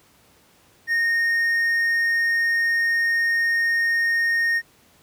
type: tone with hard clipping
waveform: triangle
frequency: 1848 Hz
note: A#6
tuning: 16 cents flat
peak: -19 dBFS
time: 0.87-4.62 s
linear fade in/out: 50 ms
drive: 6 dB
effects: pink hiss -56 dBFS RMS until 5.02 s + high-pass 80 Hz 12 dB/octave